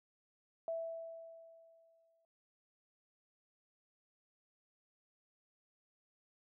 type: tone with exponential decay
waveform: sine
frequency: 659.3 Hz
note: E5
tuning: in tune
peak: -35 dBFS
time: 0.68-2.25 s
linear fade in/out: 1 ms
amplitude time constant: 340 ms
effects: none